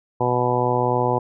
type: harmonic tone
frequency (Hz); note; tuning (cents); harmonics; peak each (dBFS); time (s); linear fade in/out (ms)
123.47; B2; 0; 1 / 2 / 3 / 4 / 5 / 6 / 7 / 8; -25 / -29 / -25 / -24 / -28 / -27 / -24 / -26; 0.2-1.19; 10
effects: none

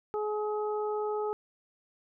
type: harmonic tone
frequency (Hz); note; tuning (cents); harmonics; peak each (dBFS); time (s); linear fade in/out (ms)
422.7; G#4; +31; 1 / 2 / 3; -30 / -36 / -40; 0.14-1.33; 0
effects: none

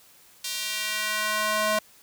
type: tone with high-pass filter sweep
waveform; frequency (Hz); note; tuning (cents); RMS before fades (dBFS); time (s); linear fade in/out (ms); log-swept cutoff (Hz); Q
square; 213.4; G#3; +47; -27; 0.44-1.79; 5; 4000 to 650; 1.1
effects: white hiss -55 dBFS RMS until 2.02 s

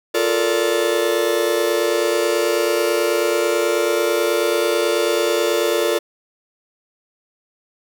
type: chord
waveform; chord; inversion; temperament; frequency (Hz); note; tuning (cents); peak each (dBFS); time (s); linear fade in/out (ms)
45% pulse; Bb major seventh; second; just; 349.6 / 437 / 466.2 / 582.7; F4 / A4 / Bb4 / D5; +2 / -12 / 0 / -14; -22; 0.14-5.99; 10
effects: none

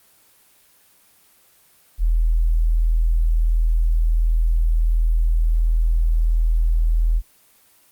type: tone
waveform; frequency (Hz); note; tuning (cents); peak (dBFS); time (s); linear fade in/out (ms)
sine; 40.71; E1; -21; -14; 1.98-7.22; 50
effects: white hiss -55 dBFS RMS until 7.91 s + Opus 24 kbps

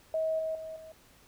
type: tone with level steps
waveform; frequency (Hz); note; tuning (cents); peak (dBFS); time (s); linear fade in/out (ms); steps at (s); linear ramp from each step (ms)
sine; 638; D#5; +43; -27 / -30 / -38 / -45; 0.14-0.92; 2; 0.39 / 0.55 / 0.76; 2
effects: pink hiss -60 dBFS RMS until 1.27 s

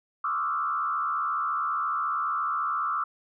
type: tone with frequency modulation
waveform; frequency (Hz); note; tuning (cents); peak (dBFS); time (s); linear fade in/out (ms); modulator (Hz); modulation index
sine; 1244.5; D#6; 0; -25; 0.24-3.04; 5; 74.5; 1.7
effects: none

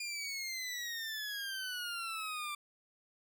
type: exponential sweep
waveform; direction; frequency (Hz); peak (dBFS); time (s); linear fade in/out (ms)
20% pulse; down; 2425 to 1174.7; -33; 0-2.55; 5
effects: none

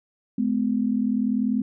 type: tone pair together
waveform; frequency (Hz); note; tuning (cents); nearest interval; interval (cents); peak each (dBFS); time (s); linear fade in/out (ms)
sine; 212.8 / 253.1; G#3 / B3; +42 / +43; minor third; 301; -23; 0.38-1.62; 5
effects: none

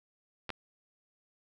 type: clicks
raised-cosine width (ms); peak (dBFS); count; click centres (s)
0.3; -21 / -20; 2; 0.493 / 0.503
effects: none

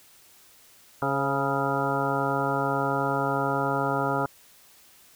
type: harmonic tone with a mistuned harmonic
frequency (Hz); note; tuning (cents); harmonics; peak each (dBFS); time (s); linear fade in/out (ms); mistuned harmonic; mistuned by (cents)
138.59; C#3; 0; 1 / 2 / 3 / 4 / 5 / 6 / 7 / 9 / 10; -32 / -32 / -32 / -32 / -32 / -32 / -32 / -32 / -32; 1.02-4.26; 2; 4; -35
effects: white hiss -55 dBFS RMS until 5.15 s

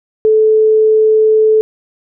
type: tone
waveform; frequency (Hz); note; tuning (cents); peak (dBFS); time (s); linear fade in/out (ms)
sine; 435.2; A4; -19; -6; 0.25-1.61; 0
effects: none

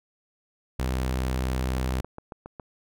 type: tone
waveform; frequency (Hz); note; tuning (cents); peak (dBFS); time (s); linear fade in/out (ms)
sawtooth; 64; C2; -38; -21; 0.79-2.01; 5
type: click train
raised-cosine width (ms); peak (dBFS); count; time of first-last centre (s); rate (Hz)
1; -24; 7; 1.77-2.598; 7.25
effects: none

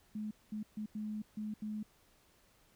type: tone bursts at uneven times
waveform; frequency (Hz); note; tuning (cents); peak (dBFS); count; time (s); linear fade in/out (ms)
sine; 213.1; G#3; +45; -37; 6; 0.15-0.31 / 0.52-0.63 / 0.77-0.86 / 0.95-1.22 / 1.37-1.54 / 1.62-1.83; 5
effects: pink hiss -68 dBFS RMS until 2.75 s

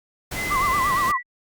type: noise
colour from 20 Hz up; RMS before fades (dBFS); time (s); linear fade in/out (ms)
pink; -30; 0.31-1.12; 10
type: tone with pitch glide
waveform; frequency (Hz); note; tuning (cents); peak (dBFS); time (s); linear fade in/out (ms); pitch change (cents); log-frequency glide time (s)
sine; 2046 to 1957; C7 to B6; -39 to -16; -26; 0.34-1.23; 50; -77; 0.62-0.93
type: tone with vibrato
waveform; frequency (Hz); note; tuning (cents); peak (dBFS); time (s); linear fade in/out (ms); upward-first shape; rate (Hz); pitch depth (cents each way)
sine; 1108.7; C#6; 0; -19; 0.5-1.18; 20; sine; 8.6; 130
effects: Opus 48 kbps

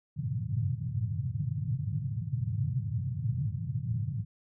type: band-pass noise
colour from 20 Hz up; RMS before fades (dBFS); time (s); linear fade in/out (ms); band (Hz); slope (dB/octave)
pink; -32; 0.16-4.25; 20; 100 to 150; 48
effects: none

